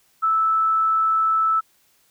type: tone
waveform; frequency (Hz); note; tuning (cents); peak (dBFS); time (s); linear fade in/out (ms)
sine; 1313; E6; -7; -16; 0.22-1.61; 20
effects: white hiss -61 dBFS RMS until 2.1 s